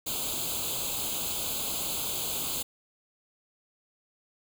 white noise with comb filter, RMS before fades -32 dBFS, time 0.06-2.63 s, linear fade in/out 10 ms, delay 0.27 ms, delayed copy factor +0.95, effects none

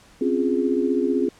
sine chord, Db major seventh, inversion third, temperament equal, 261.6 / 277.2 / 349.2 / 415.3 Hz, C4 / Db4 / F4 / Ab4, 0 / 0 / 0 / 0 cents, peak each -23 / -26 / -24 / -24 dBFS, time 0.21-1.29 s, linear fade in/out 5 ms, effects pink hiss -52 dBFS RMS until 1.39 s + low-pass 9000 Hz 12 dB/octave

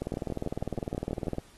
two click trains, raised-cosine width 2 ms, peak -20 / -18 dBFS, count 8 / 28, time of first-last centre 0.14-1.271 / 0.02-1.384 s, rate 6.19 / 19.8 Hz, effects pink hiss -58 dBFS RMS until 1.57 s + AAC 32 kbps

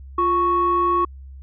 sine tone pair together, 349.2 / 1108.7 Hz, F4 / C#6, 0 / 0 cents, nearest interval octave + minor sixth, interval 2000 cents, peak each -21 / -16 dBFS, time 0.18-1.05 s, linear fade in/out 5 ms, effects tanh soft clip ceiling -10 dBFS + added 67 Hz sine -36 dBFS peak until 1.42 s

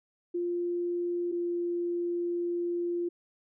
sine tone pair in turn, 349.2 / 347.2 Hz, F4 / F4, 0 / -10 cents, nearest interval unison, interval 10 cents, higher first, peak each -28 dBFS, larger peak neither, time 0.34-1.32 / 1.32-3.09 s, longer second, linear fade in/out 10 ms, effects none

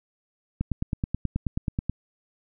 click train, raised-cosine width 5 ms, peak -13 dBFS, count 13, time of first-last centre 0.61-1.896 s, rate 9.33 Hz, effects none

